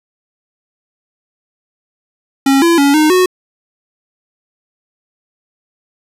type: tone with pitch steps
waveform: square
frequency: 272.5 / 337.9 / 281.7 / 307.7 / 367.1 Hz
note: C#4 / E4 / C#4 / D#4 / F#4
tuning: -29 / +43 / +28 / -19 / -14 cents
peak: -8 dBFS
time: 2.46-3.26 s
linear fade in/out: 5 ms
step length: 160 ms
effects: resampled to 32000 Hz